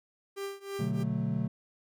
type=tone with tremolo; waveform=45% pulse; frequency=395.7 Hz; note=G4; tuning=16 cents sharp; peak=-33 dBFS; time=0.36-1.04 s; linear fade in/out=20 ms; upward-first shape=triangle; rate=3.1 Hz; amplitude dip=95%
type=chord; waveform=triangle; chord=B minor seventh; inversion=none; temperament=equal with one note detuned; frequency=122.55 / 146.83 / 185 / 220 Hz; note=B2 / D3 / F#3 / A3; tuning=-13 / 0 / 0 / 0 cents; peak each=-32 dBFS; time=0.79-1.48 s; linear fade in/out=10 ms
effects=none